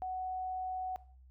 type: tone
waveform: sine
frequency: 744 Hz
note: F#5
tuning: 9 cents sharp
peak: -35 dBFS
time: 0.02-0.96 s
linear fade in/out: 0 ms
effects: noise-tail reverb RT60 0.5 s tail -18 dB re dry + added 64 Hz sine -55 dBFS peak until 1.3 s